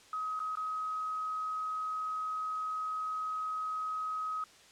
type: tone with dropouts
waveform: sine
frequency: 1267 Hz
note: D#6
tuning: 31 cents sharp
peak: -33 dBFS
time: 0.13-4.44 s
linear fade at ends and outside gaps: 2 ms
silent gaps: 0.393-0.401 / 0.554-0.571 s
effects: white hiss -58 dBFS RMS until 4.71 s + low-pass 7000 Hz 12 dB/octave